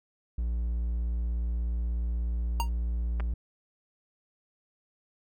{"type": "tone", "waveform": "triangle", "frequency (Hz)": 58.3, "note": "A#1", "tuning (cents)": 1, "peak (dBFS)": -25, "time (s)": [0.38, 3.34], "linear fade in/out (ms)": 5}
{"type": "tone with exponential decay", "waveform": "square", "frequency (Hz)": 932.3, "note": "A#5", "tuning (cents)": 0, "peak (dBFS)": -24, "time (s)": [2.6, 2.69], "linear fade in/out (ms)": 0, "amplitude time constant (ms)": 19}
{"type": "clicks", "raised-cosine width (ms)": 0.5, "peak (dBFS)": -24, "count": 2, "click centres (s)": [3.199, 3.204]}
{"effects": []}